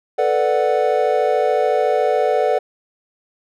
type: chord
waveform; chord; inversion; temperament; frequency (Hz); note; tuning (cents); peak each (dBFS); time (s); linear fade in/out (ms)
triangle; B minor seventh; third; equal; 440 / 493.9 / 587.3 / 740; A4 / B4 / D5 / F#5; 0 / 0 / 0 / 0; -18; 0.18-2.59; 10
effects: none